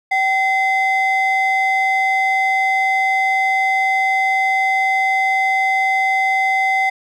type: ring-modulated tone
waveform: triangle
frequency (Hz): 1411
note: F6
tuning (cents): +17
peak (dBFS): -8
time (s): 0.11-6.9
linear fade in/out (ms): 10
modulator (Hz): 643
effects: tanh soft clip ceiling -7 dBFS